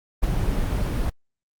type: noise with ADSR envelope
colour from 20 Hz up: brown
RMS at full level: -18 dBFS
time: 0.22-1.1 s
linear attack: 20 ms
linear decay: 9 ms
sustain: -5 dB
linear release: 8 ms
effects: Opus 24 kbps